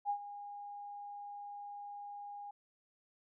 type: tone with ADSR envelope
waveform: sine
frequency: 816 Hz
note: G#5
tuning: 31 cents flat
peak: -30 dBFS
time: 0.05-2.51 s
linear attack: 46 ms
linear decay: 82 ms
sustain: -14 dB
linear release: 6 ms
effects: none